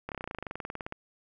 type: slowing click train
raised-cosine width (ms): 0.5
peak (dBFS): -21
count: 21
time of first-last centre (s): 0.09-0.924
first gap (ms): 28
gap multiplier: 1.04
effects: none